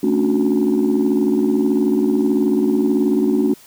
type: chord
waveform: sine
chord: D major seventh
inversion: second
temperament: just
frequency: 220.2 / 275.3 / 293.7 / 367.1 Hz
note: A3 / C#4 / D4 / F#4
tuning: +2 / -12 / 0 / -14 cents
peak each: -18 dBFS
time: 0.03-3.54 s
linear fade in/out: 5 ms
effects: tanh soft clip ceiling -8 dBFS + white hiss -46 dBFS RMS until 3.66 s